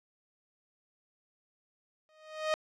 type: tone with exponential growth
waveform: sawtooth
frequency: 622.3 Hz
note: D#5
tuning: in tune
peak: -21 dBFS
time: 2.09-2.54 s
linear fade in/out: 0 ms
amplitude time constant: 96 ms
effects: low-pass 5000 Hz 12 dB/octave